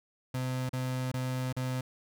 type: tone with dropouts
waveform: 35% pulse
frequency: 128.3 Hz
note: C3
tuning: 34 cents flat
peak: -29 dBFS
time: 0.34-1.81 s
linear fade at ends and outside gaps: 5 ms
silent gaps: 0.693-0.731 / 1.117-1.139 / 1.527-1.565 s
effects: none